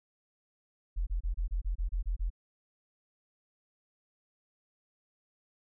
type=tone bursts; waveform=sine; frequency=42.45 Hz; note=F1; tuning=48 cents flat; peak=-28 dBFS; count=10; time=0.96-2.303 s; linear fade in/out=20 ms; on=110 ms; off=27 ms; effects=none